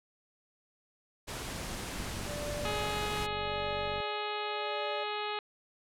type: noise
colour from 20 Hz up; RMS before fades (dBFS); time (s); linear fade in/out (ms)
pink; -39; 1.27-3.27; 20
type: click train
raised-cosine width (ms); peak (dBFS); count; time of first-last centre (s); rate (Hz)
5; -33; 98; 1.96-4.002; 47.5
type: tone with tremolo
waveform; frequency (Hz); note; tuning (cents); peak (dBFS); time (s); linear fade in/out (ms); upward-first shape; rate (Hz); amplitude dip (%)
triangle; 587.3; D5; 0; -35; 2.27-5.04; 10; sine; 0.85; 80
type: harmonic tone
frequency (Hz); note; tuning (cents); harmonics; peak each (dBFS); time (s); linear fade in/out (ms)
419.3; G#4; +17; 1 / 2 / 3 / 4 / 5 / 6 / 7 / 8 / 9 / 10; -39 / -38 / -40 / -46 / -46 / -43 / -45 / -47 / -46 / -49; 2.65-5.39; 2
effects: low-pass 11000 Hz 12 dB/octave